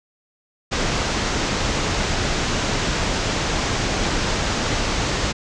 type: low-pass noise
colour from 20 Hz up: pink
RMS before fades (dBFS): -22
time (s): 0.71-5.33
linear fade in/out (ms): 20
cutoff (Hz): 7200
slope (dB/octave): 48
effects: none